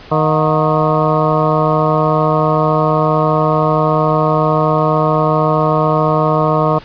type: harmonic tone with a mistuned harmonic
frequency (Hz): 155.56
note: D#3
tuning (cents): 0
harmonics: 1 / 2 / 3 / 4 / 5 / 6 / 7 / 8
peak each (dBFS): -16 / -21 / -18 / -17 / -21 / -22 / -18 / -22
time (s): 0.11-6.79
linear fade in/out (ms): 10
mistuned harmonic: 5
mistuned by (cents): -110
effects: pink hiss -37 dBFS RMS until 6.84 s + resampled to 11025 Hz